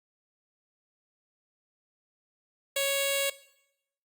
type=tone with notch filter; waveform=10% pulse; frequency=554.4 Hz; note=C#5; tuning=in tune; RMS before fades=-28 dBFS; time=2.76-3.3 s; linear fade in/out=5 ms; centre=1300 Hz; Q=0.6; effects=noise-tail reverb RT60 0.8 s tail -18 dB re dry + Opus 48 kbps